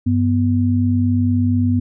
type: tone pair together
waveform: sine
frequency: 97.8 / 246.4 Hz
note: G2 / B3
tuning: -4 / -4 cents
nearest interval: octave + major third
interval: 1600 cents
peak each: -16 dBFS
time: 0.06-1.8 s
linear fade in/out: 10 ms
effects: none